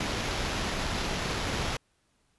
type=noise with sample-and-hold; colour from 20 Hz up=pink; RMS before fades=-31 dBFS; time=0-1.77 s; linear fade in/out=5 ms; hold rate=8820 Hz; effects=pink hiss -71 dBFS RMS until 2.38 s + resampled to 24000 Hz